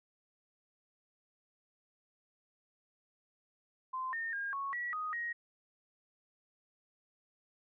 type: tone with pitch steps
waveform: sine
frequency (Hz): 1036 / 1826 / 1618 / 1105 / 1932 / 1247 / 1883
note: C6 / A#6 / G#6 / C#6 / B6 / D#6 / A#6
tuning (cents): -17 / -36 / -46 / -6 / -39 / +3 / +17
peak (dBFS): -35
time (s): 3.93-5.33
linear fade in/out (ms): 10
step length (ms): 200
effects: none